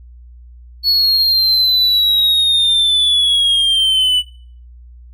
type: linear sweep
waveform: triangle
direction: down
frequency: 4400 to 2960 Hz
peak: -9 dBFS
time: 0.83-4.23 s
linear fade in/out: 50 ms
effects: noise-tail reverb RT60 0.5 s tail -22 dB re dry + added 60 Hz sine -36 dBFS peak until 5.13 s